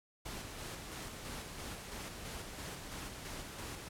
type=noise with tremolo; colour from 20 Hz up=pink; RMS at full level=-44 dBFS; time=0.25-3.89 s; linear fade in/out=10 ms; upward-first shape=square; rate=3 Hz; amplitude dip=30%; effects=low-pass 12000 Hz 12 dB/octave